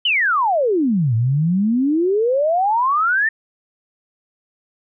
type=exponential two-way sweep; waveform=sine; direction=down then up; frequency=3106 to 109.3 to 1843 Hz; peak=-14 dBFS; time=0.05-3.29 s; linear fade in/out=5 ms; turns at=1.15 s; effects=none